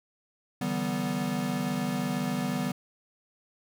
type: chord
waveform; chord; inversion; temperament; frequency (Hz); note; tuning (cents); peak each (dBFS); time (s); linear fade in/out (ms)
square; E minor seventh; third; equal with one note detuned; 146.83 / 164.81 / 192.96 / 246.9; D3 / E3 / G3 / B3; 0 / 0 / -27 / 0; -37 / -37 / -33 / -32; 0.61-2.72; 5
effects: none